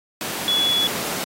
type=tone in noise; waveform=sine; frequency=3400 Hz; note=G#7; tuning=40 cents sharp; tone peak=-17 dBFS; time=0.48-0.87 s; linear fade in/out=0 ms; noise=pink; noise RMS=-26 dBFS; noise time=0.21-1.24 s; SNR=+6 dB; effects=high-pass 200 Hz 12 dB/octave + AAC 48 kbps